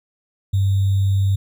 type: tone with sample-and-hold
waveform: sine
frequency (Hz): 97.6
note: G2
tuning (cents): -7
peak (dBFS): -14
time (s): 0.53-1.36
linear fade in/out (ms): 10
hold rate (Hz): 3675
effects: none